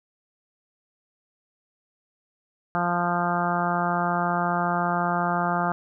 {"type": "harmonic tone", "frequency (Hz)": 174.61, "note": "F3", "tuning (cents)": 0, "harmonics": [1, 2, 3, 4, 5, 6, 7, 8, 9], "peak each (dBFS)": [-28, -34, -36, -27, -29, -34, -29, -32, -36], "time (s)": [2.75, 5.72], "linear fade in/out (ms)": 0, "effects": []}